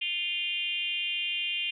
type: tone with frequency modulation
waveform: sine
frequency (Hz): 2794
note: F7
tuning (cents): 0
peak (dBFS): -28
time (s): 0.01-1.71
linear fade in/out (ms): 10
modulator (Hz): 348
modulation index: 1.2
effects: none